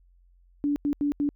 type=tone bursts at uneven times; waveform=sine; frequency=289 Hz; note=D4; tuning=28 cents flat; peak=-22 dBFS; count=4; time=0.64-0.76 / 0.85-0.93 / 1.01-1.12 / 1.2-1.29 s; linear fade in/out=0 ms; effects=added 44 Hz sine -56 dBFS peak until 1.35 s